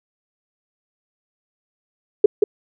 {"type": "tone with echo", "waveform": "sine", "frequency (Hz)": 415.3, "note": "G#4", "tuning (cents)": 0, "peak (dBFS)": -4, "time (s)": [2.24, 2.26], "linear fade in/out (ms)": 5, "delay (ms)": 180, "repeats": 1, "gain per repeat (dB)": -5, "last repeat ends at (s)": 2.44, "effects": []}